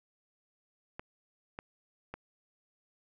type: clicks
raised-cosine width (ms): 0.5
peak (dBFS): -25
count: 3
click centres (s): 0.995 / 1.589 / 2.14
effects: none